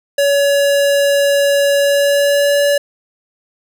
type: tone with pitch glide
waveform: square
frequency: 565 to 572.6 Hz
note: C#5 to D5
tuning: +33 to -44 cents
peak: -11 dBFS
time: 0.18-2.78 s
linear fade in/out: 5 ms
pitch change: +23 cents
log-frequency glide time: 1.78-2.66 s
effects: none